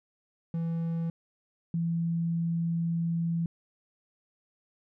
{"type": "tone pair in turn", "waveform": ["triangle", "sine"], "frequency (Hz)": [166, 167.54], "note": ["E3", "E3"], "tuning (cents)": [12, 28], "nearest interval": "unison", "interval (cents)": 16, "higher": "second", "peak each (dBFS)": -26, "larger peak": "neither", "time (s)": [[0.54, 1.1], [1.74, 3.46]], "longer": "second", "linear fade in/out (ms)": 2, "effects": []}